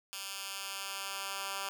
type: tone with high-pass filter sweep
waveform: 10% pulse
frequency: 196 Hz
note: G3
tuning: in tune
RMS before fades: -40 dBFS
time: 0.13-1.69 s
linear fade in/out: 0 ms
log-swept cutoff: 2800 to 1200 Hz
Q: 0.72
effects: none